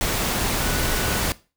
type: tone in noise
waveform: sine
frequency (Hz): 1480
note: F#6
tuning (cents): 0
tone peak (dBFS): -33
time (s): 0.6-1.19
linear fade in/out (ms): 0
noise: pink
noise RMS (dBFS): -23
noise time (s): 0.01-1.32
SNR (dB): -13
effects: noise-tail reverb RT60 0.3 s tail -18 dB re dry